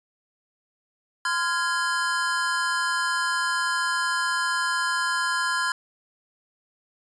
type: chord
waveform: square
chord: F minor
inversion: second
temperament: equal with one note detuned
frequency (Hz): 1027.3 / 1396.9 / 1661.2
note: C6 / F6 / Ab6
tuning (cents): -32 / 0 / 0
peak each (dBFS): -28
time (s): 1.25-5.72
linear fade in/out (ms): 2
effects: resampled to 22050 Hz